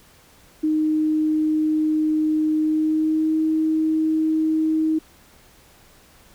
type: tone with pitch glide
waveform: sine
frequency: 309.8 to 315.4 Hz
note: D#4 to D#4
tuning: -7 to +24 cents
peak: -17 dBFS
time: 0.63-4.99 s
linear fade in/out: 10 ms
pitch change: +31 cents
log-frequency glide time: 2.59-3.38 s
effects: pink hiss -52 dBFS RMS until 6.34 s